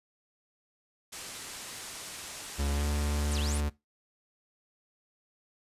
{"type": "low-pass noise", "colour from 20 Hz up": "white", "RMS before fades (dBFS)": -43, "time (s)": [1.12, 3.61], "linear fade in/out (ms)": 10, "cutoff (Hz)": 10000, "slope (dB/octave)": 24}
{"type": "tone with pitch glide", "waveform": "45% pulse", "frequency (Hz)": [71, 73.5], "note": ["C#2", "D2"], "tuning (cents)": [42, 2], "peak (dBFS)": -28, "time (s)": [2.58, 3.7], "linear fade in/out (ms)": 20, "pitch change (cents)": 60, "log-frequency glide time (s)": [2.7, 2.86]}
{"type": "exponential two-way sweep", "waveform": "sine", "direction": "down then up", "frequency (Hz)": [11175, 2611, 11175], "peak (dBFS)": -37, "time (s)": [3.31, 3.58], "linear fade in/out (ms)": 10, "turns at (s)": 3.39}
{"effects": ["noise-tail reverb RT60 0.2 s tail -19 dB re dry", "resampled to 32000 Hz"]}